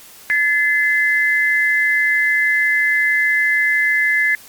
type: tone pair together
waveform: sine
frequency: 1724.7 / 2051 Hz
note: A6 / C7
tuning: -35 / -35 cents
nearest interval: minor third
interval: 300 cents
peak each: -16 dBFS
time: 0.3-4.35 s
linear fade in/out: 0 ms
effects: white hiss -42 dBFS RMS until 4.48 s + Opus 48 kbps